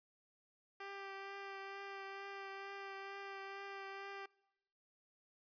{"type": "tone with vibrato", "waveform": "10% pulse", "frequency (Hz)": 393.3, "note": "G4", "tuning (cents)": 6, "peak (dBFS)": -38, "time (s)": [0.8, 4.26], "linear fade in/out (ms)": 5, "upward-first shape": "triangle", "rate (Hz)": 2.2, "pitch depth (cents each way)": 17, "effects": ["noise-tail reverb RT60 0.9 s tail -24 dB re dry", "resampled to 11025 Hz"]}